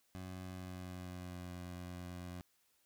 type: tone with pitch glide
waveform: 20% pulse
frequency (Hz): 92.5 to 89.09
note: F#2 to F2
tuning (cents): 0 to +35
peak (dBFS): -40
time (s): 0.15-2.41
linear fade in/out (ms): 0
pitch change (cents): -65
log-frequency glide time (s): 0.45-1.52
effects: white hiss -75 dBFS RMS until 2.85 s